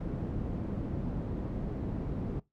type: low-pass noise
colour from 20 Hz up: white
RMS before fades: -35 dBFS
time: 0-2.4 s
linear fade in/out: 10 ms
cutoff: 220 Hz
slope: 12 dB/octave
effects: noise-tail reverb RT60 0.2 s tail -22 dB re dry